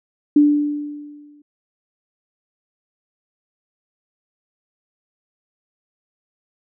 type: tone with exponential decay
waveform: sine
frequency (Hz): 293.7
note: D4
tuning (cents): 0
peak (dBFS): -7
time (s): 0.36-1.42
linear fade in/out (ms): 5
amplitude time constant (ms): 230
effects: none